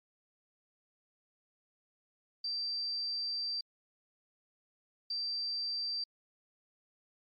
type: tone bursts at uneven times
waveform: sine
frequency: 4687 Hz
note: D8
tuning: 4 cents flat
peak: -33 dBFS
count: 2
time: 2.44-3.61 / 5.1-6.04 s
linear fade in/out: 5 ms
effects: MP3 32 kbps